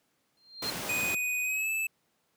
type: tone with exponential growth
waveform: sine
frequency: 4186 Hz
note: C8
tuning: in tune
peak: -28 dBFS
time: 0.37-0.7 s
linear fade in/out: 2 ms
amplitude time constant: 70 ms
type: noise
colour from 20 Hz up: pink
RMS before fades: -35 dBFS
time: 0.62-1.15 s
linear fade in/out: 5 ms
type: tone with pitch glide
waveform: square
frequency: 2489 to 2623 Hz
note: D#7 to E7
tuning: 0 to -9 cents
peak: -29 dBFS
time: 0.89-1.87 s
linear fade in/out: 5 ms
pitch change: +91 cents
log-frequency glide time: 1.43-1.7 s
effects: pink hiss -73 dBFS RMS until 2.36 s + high-pass 150 Hz 12 dB/octave